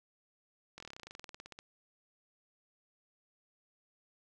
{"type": "slowing click train", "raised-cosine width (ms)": 0.2, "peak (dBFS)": -30, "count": 21, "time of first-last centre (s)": [0.78, 1.589], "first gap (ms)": 22, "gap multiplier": 1.06, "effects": []}